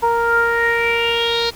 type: tone with low-pass filter sweep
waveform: sawtooth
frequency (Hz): 466.2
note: A#4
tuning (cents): 0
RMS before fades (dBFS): -17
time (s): 0.02-1.51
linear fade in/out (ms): 20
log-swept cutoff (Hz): 1000 to 4300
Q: 7.2
effects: added 60 Hz sine -42 dBFS peak until 1.55 s + pink hiss -39 dBFS RMS until 1.55 s